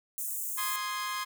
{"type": "high-pass noise", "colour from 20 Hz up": "white", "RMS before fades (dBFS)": -35, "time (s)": [0.18, 0.76], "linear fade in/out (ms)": 0, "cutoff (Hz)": 6900, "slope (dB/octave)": 48}
{"type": "chord", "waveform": "sawtooth", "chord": "Ab major", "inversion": "first", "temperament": "equal", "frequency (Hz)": [1046.5, 1244.5, 1661.2], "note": ["C6", "Eb6", "Ab6"], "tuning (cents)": [0, 0, 0], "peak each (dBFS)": [-30, -36, -36], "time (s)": [0.57, 1.25], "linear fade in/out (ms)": 20}
{"effects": []}